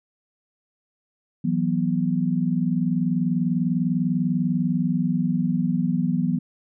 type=chord; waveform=sine; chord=E suspended second; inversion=none; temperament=equal with one note detuned; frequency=164.81 / 185 / 244.7 Hz; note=E3 / F#3 / B3; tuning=0 / 0 / -16 cents; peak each=-24 dBFS; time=1.44-6.39 s; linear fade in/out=10 ms; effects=none